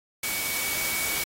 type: tone in noise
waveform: sine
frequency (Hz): 2255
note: C#7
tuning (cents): +29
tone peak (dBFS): -32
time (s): 0.23-1.24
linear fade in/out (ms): 5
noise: white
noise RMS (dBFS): -29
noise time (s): 0.23-1.24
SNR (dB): -6
effects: AAC 48 kbps